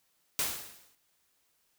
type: noise with exponential decay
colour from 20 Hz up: white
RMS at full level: -28 dBFS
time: 0.39-0.95 s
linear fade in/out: 0 ms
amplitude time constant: 120 ms
effects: white hiss -73 dBFS RMS until 1.78 s